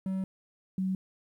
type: tone pair in turn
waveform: triangle / sine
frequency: 190 / 188.58 Hz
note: F#3 / F#3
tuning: +46 / +33 cents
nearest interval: unison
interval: 13 cents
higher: first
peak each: -27 dBFS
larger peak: neither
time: 0.06-0.24 / 0.78-0.95 s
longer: first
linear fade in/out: 2 ms
effects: 11-bit

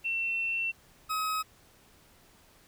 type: tone pair in turn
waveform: sine / 40% pulse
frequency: 2701 / 1271.9 Hz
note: E7 / D#6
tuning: +42 / +38 cents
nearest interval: octave + minor second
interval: 1304 cents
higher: first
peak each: -28 dBFS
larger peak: neither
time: 0.04-0.72 / 1.09-1.43 s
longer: first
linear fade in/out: 20 ms
effects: pink hiss -60 dBFS RMS until 2.67 s

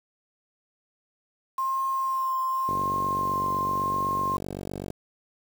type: tone with vibrato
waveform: sine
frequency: 1058 Hz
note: C6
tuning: 19 cents sharp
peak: -24 dBFS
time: 1.58-4.37 s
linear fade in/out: 5 ms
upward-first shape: triangle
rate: 0.9 Hz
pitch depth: 16 cents each way
type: click train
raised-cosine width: 2 ms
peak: -20 dBFS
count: 107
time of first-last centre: 2.69-4.903 s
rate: 47.9 Hz
effects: high-pass 60 Hz 12 dB/octave + 7-bit

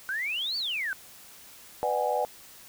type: exponential two-way sweep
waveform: sine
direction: up then down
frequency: 1480 to 4662 to 1480 Hz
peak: -28 dBFS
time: 0.09-0.93 s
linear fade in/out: 0 ms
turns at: 0.57 s
type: chord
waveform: sine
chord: G# half-diminished seventh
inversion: first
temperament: just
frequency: 498.4 / 598 / 747.5 / 830.6 Hz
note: B4 / D5 / F#5 / G#5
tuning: +16 / +31 / +17 / 0 cents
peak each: -30 dBFS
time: 1.83-2.25 s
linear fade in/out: 0 ms
effects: white hiss -50 dBFS RMS until 2.68 s

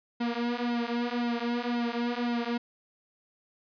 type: tone with flanger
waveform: sawtooth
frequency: 238.7 Hz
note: A#3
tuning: 41 cents sharp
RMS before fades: -30 dBFS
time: 0.2-2.58 s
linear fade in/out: 10 ms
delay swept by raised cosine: 1.7 to 5.9 ms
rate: 1.9 Hz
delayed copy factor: -0.9
effects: resampled to 11025 Hz

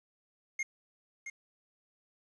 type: tone with echo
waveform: square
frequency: 2134 Hz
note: C7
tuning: 34 cents sharp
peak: -32 dBFS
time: 0.59-0.63 s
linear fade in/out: 5 ms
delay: 670 ms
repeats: 1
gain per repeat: -8 dB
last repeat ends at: 1.3 s
effects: resampled to 22050 Hz + 10-bit

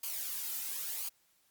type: noise with flanger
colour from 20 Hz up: blue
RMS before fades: -38 dBFS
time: 0.03-1.09 s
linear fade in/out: 5 ms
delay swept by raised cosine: 0.53 to 1.83 ms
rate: 0.95 Hz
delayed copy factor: -0.55
effects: white hiss -71 dBFS RMS until 1.5 s + Opus 48 kbps

